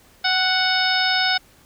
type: harmonic tone with a mistuned harmonic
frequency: 740 Hz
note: F#5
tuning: in tune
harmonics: 1 / 2 / 3 / 4 / 5 / 6 / 7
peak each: -24 / -22 / -26 / -28 / -24 / -30 / -24 dBFS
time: 0.24-1.38 s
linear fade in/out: 10 ms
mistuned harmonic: 1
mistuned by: +21 cents
effects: pink hiss -53 dBFS RMS until 1.65 s